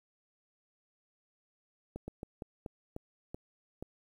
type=slowing click train; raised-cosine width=2 ms; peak=-27 dBFS; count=8; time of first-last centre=1.96-3.825 s; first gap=120 ms; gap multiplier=1.26; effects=10-bit